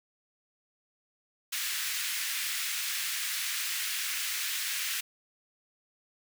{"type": "high-pass noise", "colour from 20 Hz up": "pink", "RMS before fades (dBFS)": -33, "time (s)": [1.52, 5.01], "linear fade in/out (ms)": 10, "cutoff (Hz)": 1700, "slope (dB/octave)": 24, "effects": []}